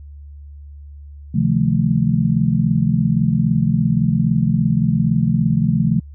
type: chord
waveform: sine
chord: F dominant seventh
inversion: second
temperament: just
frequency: 130.96 / 157.15 / 174.61 / 218.3 Hz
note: C3 / Eb3 / F3 / A3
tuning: +2 / +18 / 0 / -13 cents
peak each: -19 dBFS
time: 1.34-6 s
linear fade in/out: 10 ms
effects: added 72 Hz sine -34 dBFS peak until 6.14 s